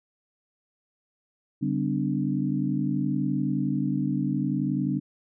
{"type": "tone cluster", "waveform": "sine", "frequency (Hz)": [143.7, 195.2, 254.4, 294.9], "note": ["D3", "G3", "C4", "D4"], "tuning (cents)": [-37, -7, -48, 7], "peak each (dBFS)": -29, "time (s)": [1.61, 5], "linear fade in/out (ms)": 20, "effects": []}